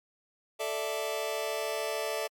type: chord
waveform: sawtooth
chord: A suspended fourth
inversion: none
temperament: just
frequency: 440 / 586.7 / 660 Hz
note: A4 / D5 / E5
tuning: 0 / -2 / +2 cents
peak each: -31 dBFS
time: 0.59-2.28 s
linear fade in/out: 20 ms
effects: MP3 96 kbps